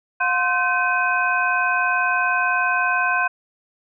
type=tone cluster; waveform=sine; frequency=718 / 1044 / 1535 / 2515 Hz; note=F5 / C6 / G6 / D#7; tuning=+48 / -4 / -37 / +18 cents; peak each=-25 / -23 / -20 / -25 dBFS; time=0.2-3.28 s; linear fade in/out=10 ms; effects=none